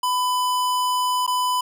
square tone with dropouts, 1000 Hz, B5, 21 cents sharp, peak -20 dBFS, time 0.03-1.61 s, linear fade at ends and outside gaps 5 ms, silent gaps 1.266-1.276 s, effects none

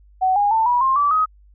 sine tone with pitch steps, 750 / 817.9 / 891.9 / 972.6 / 1060.7 / 1156.7 / 1261.3 Hz, F#5 / G#5 / A5 / B5 / C6 / D6 / D#6, +23 / -27 / +23 / -27 / +23 / -27 / +23 cents, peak -14 dBFS, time 0.21-1.26 s, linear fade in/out 20 ms, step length 150 ms, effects added 50 Hz sine -47 dBFS peak until 1.54 s

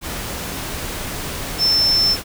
sine tone in noise, 5320 Hz, E8, 15 cents sharp, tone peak -13 dBFS, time 1.58-2.17 s, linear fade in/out 50 ms, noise pink, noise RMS -27 dBFS, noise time 0.01-2.24 s, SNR +11 dB, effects none

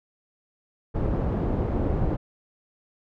pink low-pass noise, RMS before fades -25 dBFS, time 0.94-2.17 s, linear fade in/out 20 ms, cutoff 550 Hz, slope 12 dB/octave, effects none

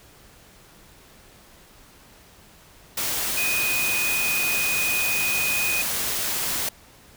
sine tone in noise, 2489 Hz, D#7, in tune, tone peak -23 dBFS, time 3.37-5.82 s, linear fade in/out 5 ms, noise white, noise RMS -26 dBFS, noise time 2.97-6.69 s, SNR 0 dB, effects pink hiss -51 dBFS RMS until 7.16 s

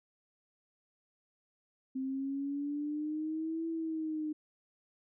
sine exponential two-way sweep, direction up then down, 261.6 to 329.6 to 304 Hz, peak -33 dBFS, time 1.95-4.33 s, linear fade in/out 10 ms, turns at 3.67 s, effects none

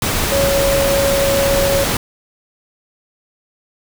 sine tone in noise, 554.4 Hz, C#5, in tune, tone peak -14 dBFS, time 0.32-1.84 s, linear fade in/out 2 ms, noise pink, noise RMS -18 dBFS, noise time 0.02-1.97 s, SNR +1 dB, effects none

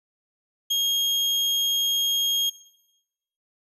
35% pulse tone, 3254 Hz, G#7, 36 cents flat, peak -19 dBFS, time 0.7-2.5 s, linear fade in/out 10 ms, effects noise-tail reverb RT60 0.9 s tail -18 dB re dry + resampled to 32000 Hz

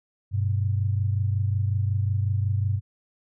sine tone pair together, 98 / 123.47 Hz, G2 / B2, 0 / 0 cents, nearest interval major third, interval 400 cents, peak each -22 / -28 dBFS, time 0.31-2.81 s, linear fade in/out 50 ms, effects none

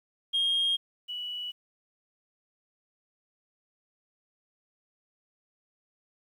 sine tone pair in turn, 3238 / 2946 Hz, G#7 / F#7, -45 / -8 cents, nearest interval major second, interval 163 cents, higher first, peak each -22 / -33 dBFS, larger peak first, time 0.33-0.77 / 1.08-1.52 s, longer neither, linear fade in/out 20 ms, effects tanh soft clip ceiling -21 dBFS + 10-bit

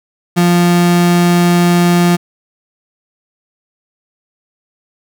35% pulse tone, 174.61 Hz, F3, in tune, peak -6 dBFS, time 0.36-2.17 s, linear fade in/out 20 ms, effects none

